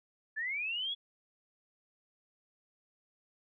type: linear sweep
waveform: sine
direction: up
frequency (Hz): 1700 to 3413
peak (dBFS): -33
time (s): 0.36-0.95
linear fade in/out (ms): 20
effects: none

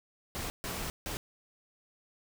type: noise bursts at uneven times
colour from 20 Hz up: pink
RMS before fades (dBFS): -37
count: 3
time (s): 0.35-0.5 / 0.64-0.9 / 1.06-1.17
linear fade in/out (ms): 0
effects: none

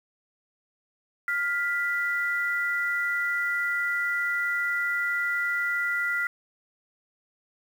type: tone pair together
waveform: sine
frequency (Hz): 1407.7 / 1975.5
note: F6 / B6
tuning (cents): +13 / 0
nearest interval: tritone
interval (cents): 587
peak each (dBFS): -27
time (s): 1.28-6.27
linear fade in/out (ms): 2
effects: 8-bit

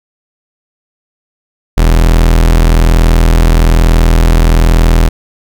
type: tone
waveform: 40% pulse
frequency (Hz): 41.13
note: E1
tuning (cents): -3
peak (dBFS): -3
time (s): 1.77-5.09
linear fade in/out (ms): 10
effects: none

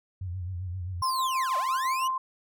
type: tone with vibrato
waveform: sine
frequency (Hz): 90.6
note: F#2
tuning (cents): -36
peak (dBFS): -31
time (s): 0.21-1.02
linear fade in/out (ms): 5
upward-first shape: sine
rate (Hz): 7.6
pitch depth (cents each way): 84
type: linear two-way sweep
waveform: sawtooth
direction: down then up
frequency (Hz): 5588 to 554.4 to 3015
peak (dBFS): -30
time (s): 1.02-2.08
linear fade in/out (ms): 10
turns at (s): 1.57
type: tone with tremolo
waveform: sine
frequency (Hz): 1044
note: C6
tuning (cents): -4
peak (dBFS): -24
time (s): 1.02-2.18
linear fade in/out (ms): 5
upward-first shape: square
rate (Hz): 6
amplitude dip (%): 25
effects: none

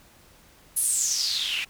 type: noise with band-pass filter sweep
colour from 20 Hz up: white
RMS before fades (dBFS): -26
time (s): 0.76-1.65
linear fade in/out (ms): 10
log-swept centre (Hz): 11000 to 2400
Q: 7.2
effects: pink hiss -55 dBFS RMS until 1.69 s

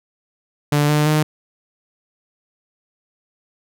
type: tone with pitch steps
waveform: sawtooth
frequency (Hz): 146.83 / 149.92 / 153.07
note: D3 / D3 / D#3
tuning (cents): 0 / +36 / -28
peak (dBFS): -10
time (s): 0.72-1.23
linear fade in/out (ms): 5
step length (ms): 170
effects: none

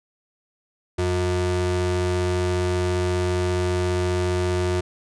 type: ring-modulated tone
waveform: square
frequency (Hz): 135.7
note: C#3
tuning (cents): -36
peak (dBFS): -18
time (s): 0.98-4.81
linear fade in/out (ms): 10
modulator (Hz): 224
effects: resampled to 22050 Hz

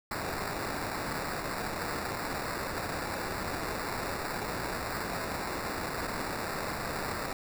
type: noise with sample-and-hold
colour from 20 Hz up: violet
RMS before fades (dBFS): -35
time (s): 0.11-7.33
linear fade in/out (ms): 2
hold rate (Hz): 3150
effects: none

